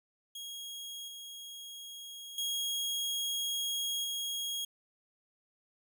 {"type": "tone with level steps", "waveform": "sawtooth", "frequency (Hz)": 3286, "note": "G#7", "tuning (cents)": -19, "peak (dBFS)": [-38, -41, -29, -31], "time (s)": [0.35, 4.65], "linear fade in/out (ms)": 5, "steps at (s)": [1.08, 2.38, 4.04], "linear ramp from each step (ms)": 2, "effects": []}